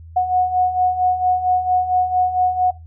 sine beating tone pair, 729 / 733.4 Hz, F#5 / F#5, -26 / -15 cents, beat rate 4.4 Hz, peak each -21 / -15 dBFS, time 0.16-2.71 s, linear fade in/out 10 ms, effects noise-tail reverb RT60 0.2 s tail -18 dB re dry + added 82 Hz sine -36 dBFS peak until 2.86 s

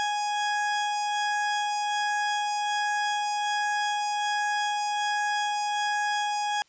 40% pulse tone pair together, 830.6 / 1662.5 Hz, G#5 / G#6, 0 / +1 cents, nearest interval octave, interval 1201 cents, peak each -25 / -32 dBFS, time 0-6.62 s, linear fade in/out 0 ms, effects white hiss -63 dBFS RMS until 6.68 s + resampled to 16000 Hz

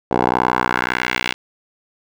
10% pulse tone with band-pass filter sweep, 61.8 Hz, B1, 2 cents sharp, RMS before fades -19 dBFS, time 0.11-1.34 s, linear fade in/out 5 ms, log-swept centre 630 to 2800 Hz, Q 1.8, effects none

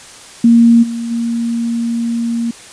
sine tone with level steps, 233.1 Hz, A#3, in tune, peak -4 / -18 / -14 dBFS, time 0.44-2.51 s, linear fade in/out 5 ms, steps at 0.82 / 1.1 s, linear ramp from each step 20 ms, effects white hiss -36 dBFS RMS until 2.72 s + resampled to 22050 Hz

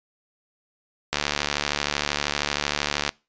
click train, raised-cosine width 0.2 ms, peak -5 dBFS, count 144, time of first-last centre 1.13-3.092 s, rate 72.9 Hz, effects noise-tail reverb RT60 0.3 s tail -24 dB re dry + resampled to 16000 Hz

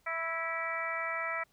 harmonic tone with a mistuned harmonic, 329.6 Hz, E4, in tune, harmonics 2 / 3 / 4 / 5 / 6 / 7, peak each -40 / -43 / -37 / -45 / -37 / -39 dBFS, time 0.06-1.44 s, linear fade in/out 10 ms, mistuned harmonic 6, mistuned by -21 cents, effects pink hiss -70 dBFS RMS until 1.52 s

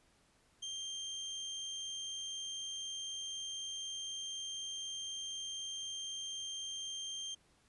30% pulse tone, 3171 Hz, G7, 19 cents sharp, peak -37 dBFS, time 0.62-7.35 s, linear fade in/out 10 ms, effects pink hiss -70 dBFS RMS until 7.68 s + resampled to 24000 Hz

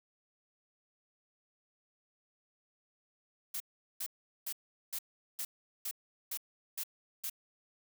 blue noise bursts, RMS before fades -38 dBFS, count 9, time 3.54-7.298 s, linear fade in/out 5 ms, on 62 ms, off 400 ms, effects none

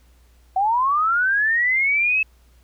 sine linear sweep, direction up, 740 to 2612 Hz, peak -16 dBFS, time 0.56-2.23 s, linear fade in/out 5 ms, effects added 60 Hz sine -51 dBFS peak until 2.63 s + pink hiss -61 dBFS RMS until 2.63 s

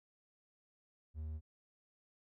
triangle tone, 77.78 Hz, D#2, in tune, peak -38 dBFS, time 1.14-1.41 s, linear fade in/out 50 ms, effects none

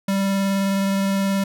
square tone with vibrato, 195.8 Hz, G3, 2 cents flat, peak -19 dBFS, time 0.08-1.44 s, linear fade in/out 5 ms, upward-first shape sine, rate 19 Hz, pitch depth 11 cents each way, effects none

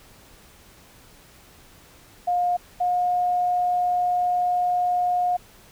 sine tone pair in turn, 711 / 716.8 Hz, F5 / F5, +31 / +45 cents, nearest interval unison, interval 14 cents, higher second, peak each -19 dBFS, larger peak neither, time 2.27-2.57 / 2.8-5.37 s, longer second, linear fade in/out 10 ms, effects pink hiss -51 dBFS RMS until 5.71 s

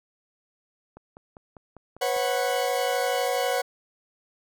click train, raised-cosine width 1 ms, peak -30 dBFS, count 7, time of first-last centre 0.97-2.165 s, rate 5.02 Hz
40% pulse chord, B suspended second, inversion none, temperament equal with one note detuned, 493.9 / 546.1 / 740 Hz, B4 / C#5 / F#5, 0 / -26 / 0 cents, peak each -27 dBFS, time 2.01-3.62 s, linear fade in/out 10 ms
effects none

